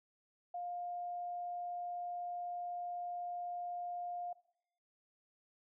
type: tone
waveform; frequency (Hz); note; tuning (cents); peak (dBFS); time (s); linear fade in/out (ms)
sine; 706; F5; +19; -39; 0.54-4.33; 5
effects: noise-tail reverb RT60 0.7 s tail -19 dB re dry